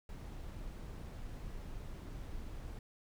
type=noise; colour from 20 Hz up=brown; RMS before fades=-45 dBFS; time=0.09-2.79 s; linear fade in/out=2 ms; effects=none